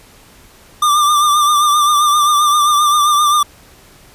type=tone with vibrato; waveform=square; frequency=1189 Hz; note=D6; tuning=21 cents sharp; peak=-10 dBFS; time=0.82-3.43 s; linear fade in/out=5 ms; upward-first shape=triangle; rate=7.6 Hz; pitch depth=53 cents each way; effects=pink hiss -44 dBFS RMS until 4.14 s + resampled to 32000 Hz